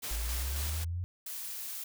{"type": "noise with tremolo", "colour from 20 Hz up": "white", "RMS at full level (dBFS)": -38, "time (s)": [0.02, 0.85], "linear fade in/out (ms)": 20, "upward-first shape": "square", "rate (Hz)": 3.7, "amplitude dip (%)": 25}
{"type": "linear sweep", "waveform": "sine", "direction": "up", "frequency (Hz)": [51.91, 91], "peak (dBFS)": -32, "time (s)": [0.11, 1.04], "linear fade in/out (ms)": 0}
{"type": "noise", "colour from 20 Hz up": "blue", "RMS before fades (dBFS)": -40, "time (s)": [1.26, 1.84], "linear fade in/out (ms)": 5}
{"effects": []}